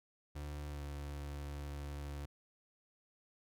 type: tone with pitch glide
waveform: 35% pulse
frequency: 73.42 to 71.91 Hz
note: D2 to D2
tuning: 0 to -36 cents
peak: -40 dBFS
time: 0.35-2.26 s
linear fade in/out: 10 ms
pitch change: -36 cents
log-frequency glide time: 0.69-0.8 s
effects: none